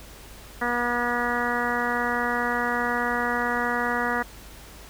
harmonic tone, 241.2 Hz, B3, 41 cents flat, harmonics 1 / 2 / 3 / 4 / 5 / 6 / 7 / 8, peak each -31 / -31 / -31 / -31 / -31 / -31 / -31 / -31 dBFS, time 0.61-4.23 s, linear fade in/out 10 ms, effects added 50 Hz sine -46 dBFS peak until 4.89 s + pink hiss -46 dBFS RMS until 4.89 s

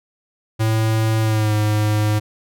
square tone with pitch glide, 110.7 to 106.13 Hz, A2 to G#2, +11 to +38 cents, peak -16 dBFS, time 0.59-2.2 s, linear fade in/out 20 ms, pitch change -73 cents, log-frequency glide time 1.21-1.54 s, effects none

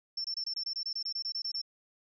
sine tone bursts, 5390 Hz, E8, 38 cents sharp, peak -32 dBFS, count 15, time 0.17-1.616 s, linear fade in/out 5 ms, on 74 ms, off 24 ms, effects none

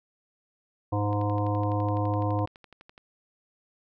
harmonic tone, 103.3 Hz, G#2, 9 cents flat, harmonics 1 / 3 / 5 / 7 / 9 / 10, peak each -26 / -31 / -33 / -34 / -36 / -36 dBFS, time 0.92-2.46 s, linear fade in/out 10 ms
click train, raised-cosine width 0.3 ms, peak -32 dBFS, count 23, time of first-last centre 1.13-2.979 s, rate 11.9 Hz
effects none

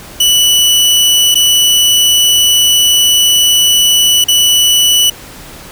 sawtooth tone with dropouts, 2962 Hz, F#7, 1 cent sharp, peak -3 dBFS, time 0.2-5.1 s, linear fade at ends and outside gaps 5 ms, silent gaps 1.345-1.354 / 4.242-4.283 s, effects pink hiss -32 dBFS RMS until 5.71 s

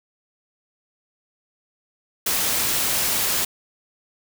white noise, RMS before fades -22 dBFS, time 2.26-3.45 s, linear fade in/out 5 ms, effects none

